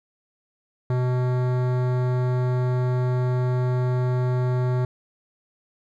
sine tone with hard clipping, 125.6 Hz, B2, 30 cents sharp, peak -22 dBFS, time 0.9-4.85 s, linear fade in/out 2 ms, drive 17 dB, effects none

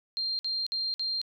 sine tone bursts, 4186 Hz, C8, in tune, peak -28 dBFS, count 4, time 0.17-1.215 s, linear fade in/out 0 ms, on 220 ms, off 55 ms, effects none

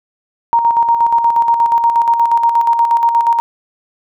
sine tone with tremolo, 932.3 Hz, A#5, in tune, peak -7 dBFS, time 0.53-3.4 s, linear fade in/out 0 ms, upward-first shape square, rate 8.4 Hz, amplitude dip 50%, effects none

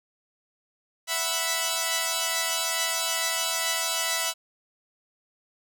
5% pulse chord, E suspended second, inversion none, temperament equal, 659.3 / 740 / 987.8 Hz, E5 / F#5 / B5, 0 / 0 / 0 cents, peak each -17 / -21 / -17 dBFS, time 1.07-4.34 s, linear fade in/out 50 ms, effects none

